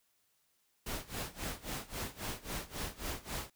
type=noise with tremolo; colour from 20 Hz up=pink; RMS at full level=-38 dBFS; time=0.86-3.5 s; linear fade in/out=5 ms; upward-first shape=sine; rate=3.7 Hz; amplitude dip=90%; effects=white hiss -75 dBFS RMS until 3.55 s